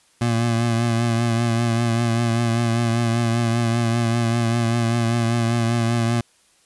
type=tone with vibrato; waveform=25% pulse; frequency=116.54 Hz; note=A#2; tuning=in tune; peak=-14 dBFS; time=0.21-6.21 s; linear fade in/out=5 ms; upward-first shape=triangle; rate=5.1 Hz; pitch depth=44 cents each way; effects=white hiss -58 dBFS RMS until 6.65 s + resampled to 24000 Hz

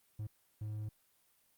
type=tone bursts at uneven times; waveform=triangle; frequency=106.8 Hz; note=G#2; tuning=49 cents sharp; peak=-36 dBFS; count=2; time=0.19-0.27 / 0.61-0.89 s; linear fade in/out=5 ms; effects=white hiss -72 dBFS RMS until 1.57 s + Opus 32 kbps

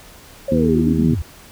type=linear sweep; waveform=sine; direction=down; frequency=560 to 64.2 Hz; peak=-19 dBFS; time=0.48-1.22 s; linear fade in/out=5 ms
type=harmonic tone; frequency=80 Hz; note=D#2; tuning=49 cents sharp; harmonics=1 / 2 / 3 / 4 / 5; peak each=-24 / -20 / -16 / -23 / -28 dBFS; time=0.51-1.15 s; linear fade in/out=10 ms
effects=pink hiss -43 dBFS RMS until 1.51 s

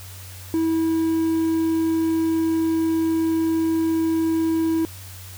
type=tone; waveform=triangle; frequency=324.8 Hz; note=E4; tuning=26 cents flat; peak=-16 dBFS; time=0.54-4.85 s; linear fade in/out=0 ms; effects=added 93 Hz sine -38 dBFS peak until 5.37 s + white hiss -42 dBFS RMS until 5.37 s

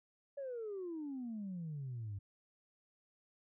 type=exponential sweep; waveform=sine; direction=down; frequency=573 to 95.9 Hz; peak=-39 dBFS; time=0.37-2.19 s; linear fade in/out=10 ms; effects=tanh soft clip ceiling -37 dBFS

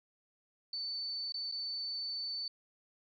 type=tone with dropouts; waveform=sine; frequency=4514 Hz; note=C#8; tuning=31 cents sharp; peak=-36 dBFS; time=0.73-2.48 s; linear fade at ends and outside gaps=2 ms; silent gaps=1.322-1.342 / 1.515-1.522 s; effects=none

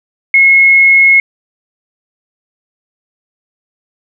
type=tone; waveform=sine; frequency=2171 Hz; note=C#7; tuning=37 cents flat; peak=-3 dBFS; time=0.34-1.2 s; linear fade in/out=2 ms; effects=none

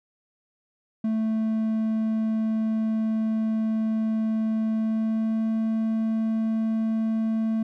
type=tone with pitch glide; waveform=triangle; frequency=220.4 to 222.2 Hz; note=A3 to A3; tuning=+3 to +17 cents; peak=-20 dBFS; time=1.04-7.63 s; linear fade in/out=5 ms; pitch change=+14 cents; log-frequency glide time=4.73-5.48 s; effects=none

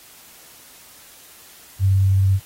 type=tone with vibrato; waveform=sine; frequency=96.4 Hz; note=G2; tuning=28 cents flat; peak=-13 dBFS; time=1.79-2.4 s; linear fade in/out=50 ms; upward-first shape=triangle; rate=18 Hz; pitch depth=17 cents each way; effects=white hiss -46 dBFS RMS until 2.45 s + AAC 48 kbps

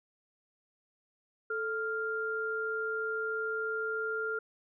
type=tone pair together; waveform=sine; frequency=440 / 1396.9 Hz; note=A4 / F6; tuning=0 / 0 cents; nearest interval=octave + minor sixth; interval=2000 cents; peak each=-35 / -33 dBFS; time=1.5-4.39 s; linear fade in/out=5 ms; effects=none

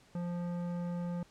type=tone with tanh clipping; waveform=triangle; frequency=174.61 Hz; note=F3; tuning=in tune; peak=-36 dBFS; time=0.15-1.23 s; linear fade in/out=2 ms; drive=18 dB; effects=pink hiss -63 dBFS RMS until 1.3 s + low-pass 8000 Hz 12 dB/octave

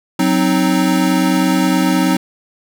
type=chord; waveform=square; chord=C diminished; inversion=second; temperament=equal; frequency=185 / 261.6 / 311.1 Hz; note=Gb3 / C4 / Eb4; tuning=0 / 0 / 0 cents; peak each=-17 dBFS; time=0.19-2.17 s; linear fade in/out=5 ms; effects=none

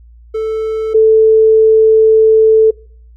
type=tone pair in turn; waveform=triangle / sine; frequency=440 / 440 Hz; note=A4 / A4; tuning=0 / 0 cents; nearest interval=unison; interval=0 cents; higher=neither; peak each=-12 / -4 dBFS; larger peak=second; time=0.34-0.94 / 0.94-2.71 s; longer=second; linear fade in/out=10 ms; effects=noise-tail reverb RT60 0.5 s tail -24 dB re dry + added 58 Hz sine -37 dBFS peak until 3.16 s

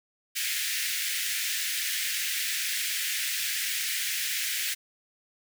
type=high-pass noise; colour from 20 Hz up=pink; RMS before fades=-30 dBFS; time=0.35-4.75 s; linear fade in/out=20 ms; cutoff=1700 Hz; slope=48 dB/octave; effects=none

